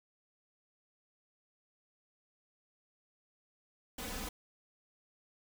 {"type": "noise with comb filter", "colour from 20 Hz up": "pink", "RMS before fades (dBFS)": -41, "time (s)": [3.98, 4.29], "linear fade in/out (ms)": 5, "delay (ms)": 4, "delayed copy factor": 0.95, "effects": []}